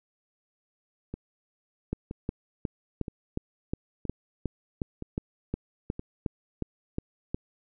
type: two click trains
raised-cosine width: 3 ms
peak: -22 / -16 dBFS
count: 6 / 16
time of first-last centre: 1.14-5.994 / 1.93-7.345 s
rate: 1.03 / 2.77 Hz
effects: none